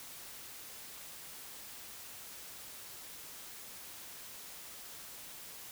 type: silence
effects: white hiss -49 dBFS RMS until 5.71 s